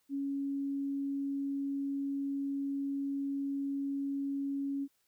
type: tone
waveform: sine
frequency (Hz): 277.9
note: C#4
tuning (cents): +4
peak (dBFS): -32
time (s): 0.09-4.88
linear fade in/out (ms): 50
effects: white hiss -75 dBFS RMS until 5.07 s